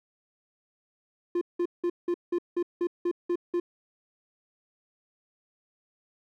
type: tone bursts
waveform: triangle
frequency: 349.2 Hz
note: F4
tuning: in tune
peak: -22 dBFS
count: 10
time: 1.35-3.6 s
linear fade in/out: 5 ms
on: 63 ms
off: 180 ms
effects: none